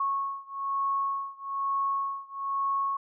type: beating tone pair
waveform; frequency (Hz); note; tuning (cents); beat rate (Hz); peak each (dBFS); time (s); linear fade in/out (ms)
sine; 1100 / 1101.1; C#6 / C#6; -14 / -12; 1.1; -30 / -31; 0-2.97; 5
effects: none